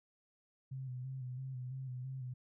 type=tone with vibrato; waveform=sine; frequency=129.1 Hz; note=C3; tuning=23 cents flat; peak=-40 dBFS; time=0.71-2.34 s; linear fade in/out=10 ms; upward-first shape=square; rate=3 Hz; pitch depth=43 cents each way; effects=none